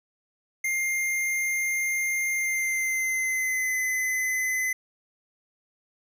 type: tone with pitch glide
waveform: square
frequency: 2111 to 2030 Hz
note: C7 to B6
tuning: +15 to +47 cents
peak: -25 dBFS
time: 0.64-4.73 s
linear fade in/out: 5 ms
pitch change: -68 cents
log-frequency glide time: 2.32-3.77 s
effects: none